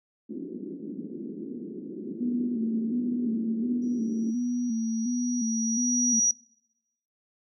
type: band-pass noise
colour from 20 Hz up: white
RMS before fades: -37 dBFS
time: 0.29-4.31 s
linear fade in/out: 10 ms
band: 190 to 360 Hz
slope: 48 dB/octave
type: tone with vibrato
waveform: sine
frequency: 234.6 Hz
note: A#3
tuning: 11 cents sharp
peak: -25 dBFS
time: 2.2-6.2 s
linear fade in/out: 10 ms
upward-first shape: square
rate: 1.4 Hz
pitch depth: 67 cents each way
type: tone with exponential growth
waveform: sine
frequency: 5790 Hz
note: F#8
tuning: 38 cents flat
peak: -18 dBFS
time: 3.82-6.31 s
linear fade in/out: 2 ms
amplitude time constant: 540 ms
effects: noise-tail reverb RT60 0.9 s tail -24 dB re dry